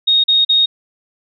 sine tone bursts, 3729 Hz, A#7, in tune, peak -9 dBFS, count 3, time 0.07-0.66 s, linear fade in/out 10 ms, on 170 ms, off 40 ms, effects none

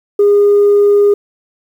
sine tone, 408.2 Hz, G#4, 30 cents flat, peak -4 dBFS, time 0.19-1.14 s, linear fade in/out 5 ms, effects tanh soft clip ceiling -3 dBFS + 7-bit

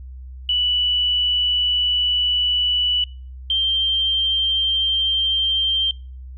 sine tone pair in turn, 2960 / 3154 Hz, F#7 / G7, 0 / +10 cents, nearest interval minor second, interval 110 cents, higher second, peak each -16 dBFS, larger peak neither, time 0.49-3.04 / 3.5-5.91 s, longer first, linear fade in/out 2 ms, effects noise-tail reverb RT60 0.4 s tail -25 dB re dry + added 64 Hz sine -33 dBFS peak until 6.37 s

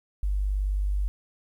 sine tone, 49.34 Hz, G1, 12 cents sharp, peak -23 dBFS, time 0.23-1.08 s, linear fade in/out 0 ms, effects 10-bit

